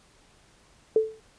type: tone with exponential decay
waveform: sine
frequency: 439.3 Hz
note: A4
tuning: 3 cents flat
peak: -14 dBFS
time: 0.96-1.2 s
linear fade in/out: 2 ms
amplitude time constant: 51 ms
effects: pink hiss -59 dBFS RMS until 1.38 s + resampled to 22050 Hz